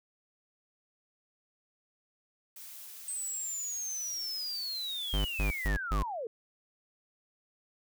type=noise; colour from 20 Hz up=blue; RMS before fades=-47 dBFS; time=2.56-5.68 s; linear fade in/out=5 ms
type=linear sweep; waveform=sine; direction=down; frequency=8280 to 420.7 Hz; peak=-34 dBFS; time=3.08-6.27 s; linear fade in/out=2 ms
type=tone bursts; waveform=square; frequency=50.2 Hz; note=G1; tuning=42 cents sharp; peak=-28 dBFS; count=4; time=5.13-6.03 s; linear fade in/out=5 ms; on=120 ms; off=140 ms
effects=none

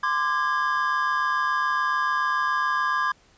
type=tone cluster; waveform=triangle; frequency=1035 / 1182 / 1643 Hz; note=C6 / D6 / G#6; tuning=-19 / +11 / -19 cents; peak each=-24 dBFS; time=0.03-3.12 s; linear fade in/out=5 ms; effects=pink hiss -58 dBFS RMS until 3.37 s + resampled to 16000 Hz

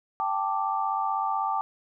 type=chord; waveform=sine; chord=G suspended second; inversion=none; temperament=equal; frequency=784 / 880 / 1174.7 Hz; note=G5 / A5 / D6; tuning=0 / 0 / 0 cents; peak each=-29 dBFS; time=0.2-1.61 s; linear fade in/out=0 ms; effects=none

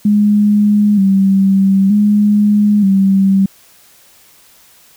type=tone with vibrato; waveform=sine; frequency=200.7 Hz; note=G3; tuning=41 cents sharp; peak=-7 dBFS; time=0.05-3.46 s; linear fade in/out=5 ms; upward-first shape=square; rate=0.54 Hz; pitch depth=59 cents each way; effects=white hiss -46 dBFS RMS until 4.96 s

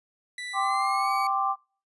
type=tone with pitch glide; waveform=30% pulse; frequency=1975.5 to 2256 Hz; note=B6 to C#7; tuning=0 to +30 cents; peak=-31 dBFS; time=0.38-1.27 s; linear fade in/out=2 ms; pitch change=+230 cents; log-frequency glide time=0.59-1.11 s
type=chord; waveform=sine; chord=G suspended fourth; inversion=none; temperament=just; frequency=784 / 1045.3 / 1176 Hz; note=G5 / C6 / D6; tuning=0 / -2 / +2 cents; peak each=-27 / -31 / -26 dBFS; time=0.53-1.56 s; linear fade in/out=50 ms
effects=noise-tail reverb RT60 0.4 s tail -25 dB re dry + resampled to 24000 Hz

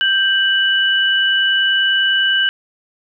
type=tone pair together; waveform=sine; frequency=1569.9 / 2960 Hz; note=G6 / F#7; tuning=+2 / 0 cents; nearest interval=major seventh; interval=1098 cents; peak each=-15 dBFS; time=0.01-2.49 s; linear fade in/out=0 ms; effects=none

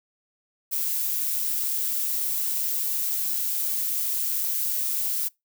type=noise with amplitude modulation; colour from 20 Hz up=violet; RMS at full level=-25 dBFS; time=0.71-5.29 s; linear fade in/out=20 ms; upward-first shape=sine; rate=144 Hz; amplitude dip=30%; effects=noise-tail reverb RT60 0.2 s tail -25 dB re dry

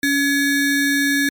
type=ring-modulated tone; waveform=square; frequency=987.8 Hz; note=B5; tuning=in tune; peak=-13 dBFS; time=0.03-1.29 s; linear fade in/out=2 ms; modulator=707 Hz; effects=MP3 96 kbps

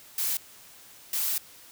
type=noise bursts at uneven times; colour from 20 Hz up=blue; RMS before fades=-28 dBFS; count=2; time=0.18-0.37 / 1.13-1.38 s; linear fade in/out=2 ms; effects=white hiss -51 dBFS RMS until 1.71 s

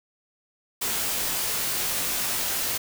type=noise with comb filter; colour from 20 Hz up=white; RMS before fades=-27 dBFS; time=0.81-2.78 s; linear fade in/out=10 ms; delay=20 ms; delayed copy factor=-0.65; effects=none

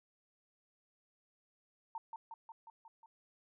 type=tone with echo; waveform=sine; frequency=908 Hz; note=A#5; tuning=46 cents flat; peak=-39 dBFS; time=1.95-1.98 s; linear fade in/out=2 ms; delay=180 ms; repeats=6; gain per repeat=-3 dB; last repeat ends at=3.06 s; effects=none

